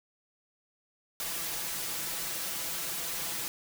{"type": "noise with comb filter", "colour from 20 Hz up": "white", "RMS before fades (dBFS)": -35, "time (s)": [1.2, 3.48], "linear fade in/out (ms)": 0, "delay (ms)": 6, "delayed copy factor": 1, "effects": []}